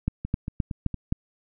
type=two click trains; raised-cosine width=5 ms; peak=-11 / -18 dBFS; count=5 / 4; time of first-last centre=0.08-1.124 / 0.25-0.943 s; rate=3.83 / 4.33 Hz; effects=none